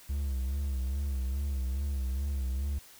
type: tone with vibrato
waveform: triangle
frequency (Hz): 67.4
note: C#2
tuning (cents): -48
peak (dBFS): -27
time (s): 0.09-2.79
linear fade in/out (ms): 10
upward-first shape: sine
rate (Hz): 2.4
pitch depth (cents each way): 97
effects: white hiss -54 dBFS RMS until 2.99 s